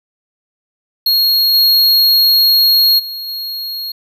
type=tone with level steps; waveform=square; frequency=4286 Hz; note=C8; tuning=41 cents sharp; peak=-10 / -8 / -23 / -21 dBFS; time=1.06-3.92 s; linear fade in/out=5 ms; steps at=1.53 / 2.98 / 3.27 s; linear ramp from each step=20 ms; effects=none